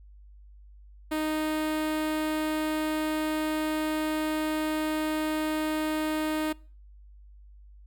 sawtooth tone with notch filter, 310 Hz, D#4, 6 cents flat, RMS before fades -29 dBFS, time 1.11-6.53 s, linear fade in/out 10 ms, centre 5900 Hz, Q 1.7, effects noise-tail reverb RT60 0.4 s tail -24 dB re dry + added 50 Hz sine -48 dBFS peak until 7.86 s

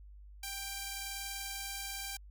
5% pulse tone pair together, 789.8 / 2349 Hz, G5 / D7, +13 / 0 cents, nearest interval octave + perfect fifth, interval 1887 cents, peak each -29 / -34 dBFS, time 0.43-2.17 s, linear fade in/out 5 ms, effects added 50 Hz sine -50 dBFS peak until 2.3 s

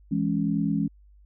sine chord, C# minor, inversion first, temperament just, 166.31 / 207.9 / 277.2 Hz, E3 / G#3 / C#4, +16 / +2 / 0 cents, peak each -27 / -26 / -27 dBFS, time 0.11-0.88 s, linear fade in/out 10 ms, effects added 50 Hz sine -51 dBFS peak until 1.25 s

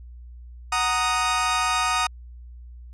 sawtooth chord, D# minor, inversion first, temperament equal, 740 / 932.3 / 1244.5 Hz, F#5 / A#5 / D#6, 0 / 0 / 0 cents, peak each -24 / -23 / -19 dBFS, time 0.72-2.07 s, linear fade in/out 5 ms, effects added 60 Hz sine -39 dBFS peak until 2.93 s + resampled to 22050 Hz

